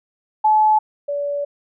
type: tone pair in turn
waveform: sine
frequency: 860 / 574 Hz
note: A5 / D5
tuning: -40 / -40 cents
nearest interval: perfect fifth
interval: 700 cents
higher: first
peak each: -11 / -20 dBFS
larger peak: first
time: 0.44-0.79 / 1.08-1.45 s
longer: second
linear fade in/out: 10 ms
effects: none